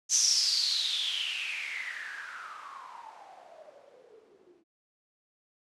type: noise with low-pass filter sweep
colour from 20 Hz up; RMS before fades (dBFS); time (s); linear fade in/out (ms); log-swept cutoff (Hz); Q
violet; -33; 0.09-4.64; 50; 6300 to 320; 9.2
effects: low-pass 10000 Hz 12 dB/octave